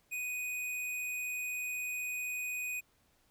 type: tone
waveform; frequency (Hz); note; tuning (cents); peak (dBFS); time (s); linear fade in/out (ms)
square; 2489; D#7; 0; -36; 0.11-2.81; 20
effects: pink hiss -71 dBFS RMS until 3.3 s